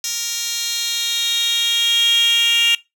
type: tone with high-pass filter sweep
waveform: 10% pulse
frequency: 466.2 Hz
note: A#4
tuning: in tune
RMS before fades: -18 dBFS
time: 0.04-2.75 s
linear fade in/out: 2 ms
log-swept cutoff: 4800 to 2900 Hz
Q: 8.3
effects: noise-tail reverb RT60 0.2 s tail -20 dB re dry